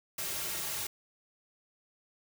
white noise with comb filter, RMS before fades -36 dBFS, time 0.18-0.87 s, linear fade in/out 5 ms, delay 4 ms, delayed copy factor -0.95, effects none

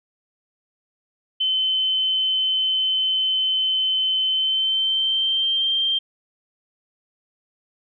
sine tone with pitch glide, 3061 to 3165 Hz, G7 to G7, -42 to +16 cents, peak -18 dBFS, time 1.4-5.99 s, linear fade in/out 10 ms, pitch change +58 cents, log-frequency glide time 4.27-5.71 s, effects none

